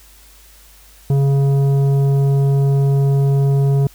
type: tone with tanh clipping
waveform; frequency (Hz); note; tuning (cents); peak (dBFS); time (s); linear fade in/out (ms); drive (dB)
triangle; 138.59; C#3; 0; -13; 1.1-3.87; 2; 14
effects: added 50 Hz sine -46 dBFS peak until 3.94 s + white hiss -47 dBFS RMS until 3.94 s